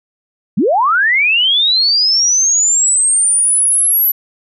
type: linear sweep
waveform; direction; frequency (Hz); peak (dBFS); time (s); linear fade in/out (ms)
sine; up; 152.9 to 11890; -9; 0.57-4.12; 10
effects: none